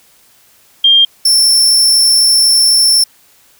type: tone pair in turn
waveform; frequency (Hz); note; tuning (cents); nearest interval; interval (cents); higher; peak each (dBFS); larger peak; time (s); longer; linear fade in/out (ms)
sine / sawtooth; 3200 / 5382; G7 / E8; +35 / +35; major sixth; 900; second; -4; neither; 0.84-1.05 / 1.25-3.04; second; 5
effects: white hiss -48 dBFS RMS until 3.59 s